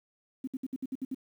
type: tone bursts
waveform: sine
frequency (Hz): 262.2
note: C4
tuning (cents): +4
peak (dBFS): -31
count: 8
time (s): 0.44-1.146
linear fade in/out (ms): 5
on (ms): 34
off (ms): 62
effects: 10-bit